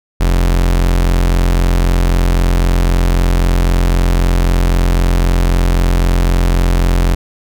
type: tone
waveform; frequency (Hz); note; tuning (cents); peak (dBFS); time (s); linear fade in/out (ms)
40% pulse; 43.83; F1; +7; -8; 0.2-7.15; 10
effects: none